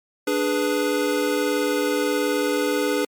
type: chord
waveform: square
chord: G# diminished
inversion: second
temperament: equal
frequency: 293.7 / 415.3 / 493.9 Hz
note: D4 / G#4 / B4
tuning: 0 / 0 / 0 cents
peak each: -25 dBFS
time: 0.27-3.05 s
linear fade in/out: 5 ms
effects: MP3 96 kbps